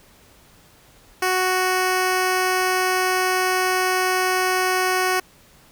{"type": "tone", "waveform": "10% pulse", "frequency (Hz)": 370, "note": "F#4", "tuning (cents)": 0, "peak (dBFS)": -10, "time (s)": [1.22, 5.2], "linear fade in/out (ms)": 5, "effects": ["pink hiss -52 dBFS RMS until 5.71 s"]}